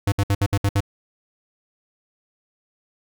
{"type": "tone bursts", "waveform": "square", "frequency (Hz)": 100, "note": "G2", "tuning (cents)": 35, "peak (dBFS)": -17, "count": 7, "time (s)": [0.07, 0.805], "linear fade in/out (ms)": 5, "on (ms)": 51, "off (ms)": 63, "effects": []}